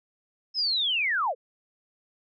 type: linear sweep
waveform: sine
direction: down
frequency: 5274 to 438.4 Hz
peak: -23 dBFS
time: 0.54-1.35 s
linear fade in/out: 50 ms
effects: none